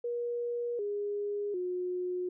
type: tone with pitch steps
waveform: sine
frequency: 477.9 / 410.1 / 361.3 Hz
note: A#4 / G#4 / F#4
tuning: +43 / -22 / -41 cents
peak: -31 dBFS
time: 0.04-2.29 s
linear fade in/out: 5 ms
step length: 750 ms
effects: none